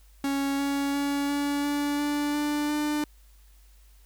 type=tone with pitch steps; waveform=45% pulse; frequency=277.2 / 280.1 / 283 / 286 / 289 / 292 / 295 / 298.1 Hz; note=C#4 / C#4 / C#4 / D4 / D4 / D4 / D4 / D4; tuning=0 / +18 / +36 / -46 / -28 / -10 / +8 / +26 cents; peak=-25 dBFS; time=0.24-3.04 s; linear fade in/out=2 ms; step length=350 ms; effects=added 50 Hz sine -52 dBFS peak until 4.05 s + white hiss -63 dBFS RMS until 4.05 s